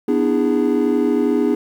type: chord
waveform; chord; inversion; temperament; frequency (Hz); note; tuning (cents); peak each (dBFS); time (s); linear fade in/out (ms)
triangle; E dominant seventh; second; just; 247.2 / 296.7 / 329.6 / 412; B3 / D4 / E4 / G#4; +2 / +18 / 0 / -14; -17 / -17 / -20 / -17; 0.08-1.55; 5
effects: tanh soft clip ceiling -4 dBFS + 8-bit